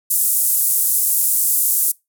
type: band-pass noise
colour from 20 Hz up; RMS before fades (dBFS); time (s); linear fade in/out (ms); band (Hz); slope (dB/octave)
pink; -17; 0.1-1.92; 10; 9300 to 16000; 24
effects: noise-tail reverb RT60 0.2 s tail -23 dB re dry